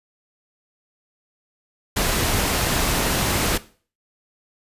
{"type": "noise", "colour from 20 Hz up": "pink", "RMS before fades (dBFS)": -21, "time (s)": [1.96, 3.58], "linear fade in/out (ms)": 10, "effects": ["noise-tail reverb RT60 0.4 s tail -17 dB re dry", "resampled to 32000 Hz"]}